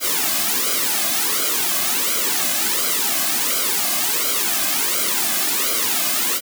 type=noise with flanger; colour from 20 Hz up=white; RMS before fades=-20 dBFS; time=0-6.41 s; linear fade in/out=50 ms; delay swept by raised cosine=1.1 to 2.2 ms; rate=1.4 Hz; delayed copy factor=-0.9; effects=high-pass 200 Hz 12 dB/octave